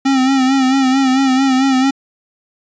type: tone with vibrato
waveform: square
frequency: 264.9 Hz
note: C4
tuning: 22 cents sharp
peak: -11 dBFS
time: 0.05-1.91 s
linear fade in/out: 10 ms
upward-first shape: sine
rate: 4.5 Hz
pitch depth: 54 cents each way
effects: resampled to 16000 Hz